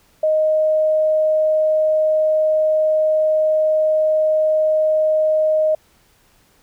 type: tone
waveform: sine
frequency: 622.3 Hz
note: D#5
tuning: in tune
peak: -13 dBFS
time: 0.23-5.75 s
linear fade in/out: 5 ms
effects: pink hiss -56 dBFS RMS until 6.62 s